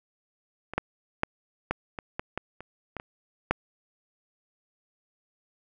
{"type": "clicks", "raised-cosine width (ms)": 0.5, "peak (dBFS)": [-21, -9, -8, -11, -19, -15, -15, -26, -20, -23, -7], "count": 11, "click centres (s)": [0.736, 0.78, 1.234, 1.71, 1.988, 2.195, 2.376, 2.606, 2.967, 2.999, 3.51], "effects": []}